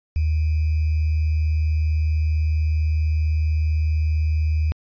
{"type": "tone with sample-and-hold", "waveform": "sine", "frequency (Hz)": 77.78, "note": "D#2", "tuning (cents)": 0, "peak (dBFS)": -17, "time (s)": [0.16, 4.72], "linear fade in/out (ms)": 0, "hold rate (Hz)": 2450, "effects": ["resampled to 11025 Hz"]}